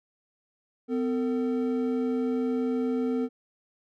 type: tone pair together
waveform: triangle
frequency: 253.7 / 452.1 Hz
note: B3 / A4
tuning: +47 / +47 cents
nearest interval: minor seventh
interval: 1000 cents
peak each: -24 / -28 dBFS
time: 0.88-3.29 s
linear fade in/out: 50 ms
effects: none